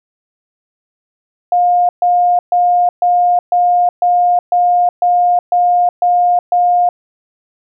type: tone bursts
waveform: sine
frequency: 710 Hz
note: F5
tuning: 28 cents sharp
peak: -8 dBFS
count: 11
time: 1.52-6.89 s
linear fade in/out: 2 ms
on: 370 ms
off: 130 ms
effects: none